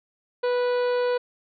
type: harmonic tone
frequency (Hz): 491.8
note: B4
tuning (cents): -7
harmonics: 1 / 2 / 3 / 4 / 5 / 6 / 7 / 8 / 9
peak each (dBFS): -21 / -32 / -35 / -44 / -43 / -47 / -48 / -46 / -45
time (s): 0.43-1.18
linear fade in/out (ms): 10
effects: none